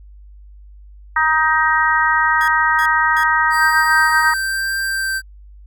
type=harmonic tone; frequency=313.8 Hz; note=D#4; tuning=15 cents sharp; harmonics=3 / 4 / 5 / 6; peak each=-18 / -18 / -18 / -18 dBFS; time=1.16-4.34 s; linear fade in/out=5 ms
type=tone bursts; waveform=sawtooth; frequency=1661.2 Hz; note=G#6; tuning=in tune; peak=-23 dBFS; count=3; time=2.41-3.234 s; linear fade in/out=0 ms; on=68 ms; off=310 ms
type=tone with vibrato; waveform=square; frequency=1568 Hz; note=G6; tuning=in tune; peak=-19 dBFS; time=3.5-5.22 s; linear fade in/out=50 ms; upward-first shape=sine; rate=1 Hz; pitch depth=10 cents each way
effects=added 50 Hz sine -38 dBFS peak until 5.66 s